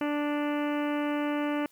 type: harmonic tone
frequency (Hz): 293.7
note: D4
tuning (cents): 0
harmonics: 1 / 2 / 3 / 4 / 5 / 6 / 7 / 8 / 9 / 10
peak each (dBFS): -28 / -34 / -38 / -40 / -42 / -44 / -45 / -46 / -47 / -48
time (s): 0.01-1.66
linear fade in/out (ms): 2
effects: white hiss -63 dBFS RMS until 1.71 s